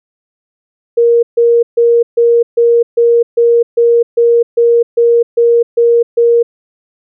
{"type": "tone bursts", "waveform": "sine", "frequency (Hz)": 469.7, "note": "A#4", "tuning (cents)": 13, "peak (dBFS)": -5, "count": 14, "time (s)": [0.97, 6.43], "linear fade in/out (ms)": 10, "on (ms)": 260, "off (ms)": 140, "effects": []}